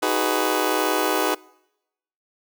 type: chord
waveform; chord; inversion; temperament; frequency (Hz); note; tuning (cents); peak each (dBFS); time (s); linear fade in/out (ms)
20% pulse; G# minor seventh; second; just; 311.5 / 373.8 / 415.3 / 498.4; D#4 / F#4 / G#4 / B4; +2 / +18 / 0 / +16; -21; 0.02-1.35; 10
type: noise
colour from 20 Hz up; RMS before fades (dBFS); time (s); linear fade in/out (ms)
violet; -34; 0.05-1.36; 50
effects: noise-tail reverb RT60 0.9 s tail -25 dB re dry